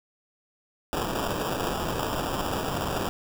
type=noise with sample-and-hold; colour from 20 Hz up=white; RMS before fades=-29 dBFS; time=0.93-3.09 s; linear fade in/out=0 ms; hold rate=2100 Hz; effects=none